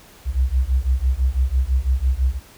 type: beating tone pair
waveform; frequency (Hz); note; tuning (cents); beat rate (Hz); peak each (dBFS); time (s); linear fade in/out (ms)
sine; 61.74 / 67.74; B1 / C#2; 0 / -39; 6; -19; 0.25-2.4; 50
effects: pink hiss -47 dBFS RMS until 2.57 s